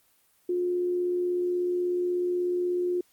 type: tone with amplitude modulation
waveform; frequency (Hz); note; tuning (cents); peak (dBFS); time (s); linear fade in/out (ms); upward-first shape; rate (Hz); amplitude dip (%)
sine; 356.4; F4; +35; -23; 0.49-3.01; 5; sine; 76.4; 25
effects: white hiss -65 dBFS RMS until 3.12 s + Opus 24 kbps